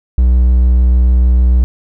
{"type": "tone with vibrato", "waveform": "triangle", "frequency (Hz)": 61.74, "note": "B1", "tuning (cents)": 0, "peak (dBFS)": -4, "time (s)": [0.18, 1.64], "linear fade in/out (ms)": 0, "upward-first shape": "sine", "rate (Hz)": 6.7, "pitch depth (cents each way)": 9, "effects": []}